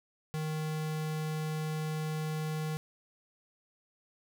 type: tone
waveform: square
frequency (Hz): 155.56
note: D#3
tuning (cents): 0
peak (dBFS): -33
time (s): 0.34-2.77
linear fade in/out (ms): 0
effects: none